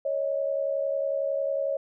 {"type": "tone pair together", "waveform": "sine", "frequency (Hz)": [554.4, 625.4], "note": ["C#5", "D#5"], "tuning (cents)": [0, 9], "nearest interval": "major second", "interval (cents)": 209, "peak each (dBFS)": [-26, -30], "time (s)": [0.05, 1.77], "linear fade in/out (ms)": 5, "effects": []}